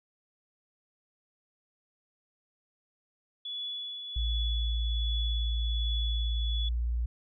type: tone with tremolo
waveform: sine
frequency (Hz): 3417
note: G#7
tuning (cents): +49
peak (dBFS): -33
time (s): 3.45-6.69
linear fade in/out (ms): 5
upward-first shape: triangle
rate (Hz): 1.3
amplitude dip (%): 45
type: tone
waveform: sine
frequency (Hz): 58.9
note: A#1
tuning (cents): +19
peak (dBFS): -27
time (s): 4.16-7.06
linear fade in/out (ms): 5
effects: none